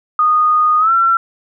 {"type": "tone with pitch glide", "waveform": "sine", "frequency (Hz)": [1234, 1353.5], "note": ["D#6", "E6"], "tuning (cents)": [-15, 45], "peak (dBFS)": -9, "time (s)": [0.19, 1.17], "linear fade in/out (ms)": 2, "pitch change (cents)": 160, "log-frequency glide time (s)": [0.79, 0.91], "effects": []}